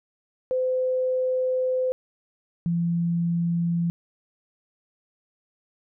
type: tone pair in turn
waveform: sine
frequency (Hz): 512 / 170.27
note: C5 / F3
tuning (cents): -38 / -44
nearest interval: octave + perfect fifth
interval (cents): 1906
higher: first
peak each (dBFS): -21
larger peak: neither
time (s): 0.51-1.92 / 2.66-3.9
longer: first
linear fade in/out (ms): 0
effects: none